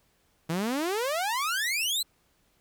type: exponential sweep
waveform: sawtooth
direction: up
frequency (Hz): 156 to 4186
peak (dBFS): -23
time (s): 0.49-2.03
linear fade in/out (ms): 10
effects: pink hiss -68 dBFS RMS until 2.6 s